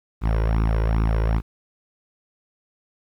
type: tone with flanger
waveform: sawtooth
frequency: 55 Hz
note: A1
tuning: in tune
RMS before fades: -20 dBFS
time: 0.21-1.42 s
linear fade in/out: 50 ms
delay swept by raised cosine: 0.78 to 2.08 ms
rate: 2.5 Hz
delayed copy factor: +0.75
effects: low-pass 2000 Hz 12 dB/octave + 9-bit